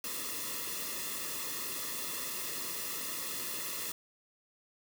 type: noise with comb filter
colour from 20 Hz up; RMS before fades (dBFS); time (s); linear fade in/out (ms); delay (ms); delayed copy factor
white; -38; 0.04-3.92; 2; 1.3; -0.9
effects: none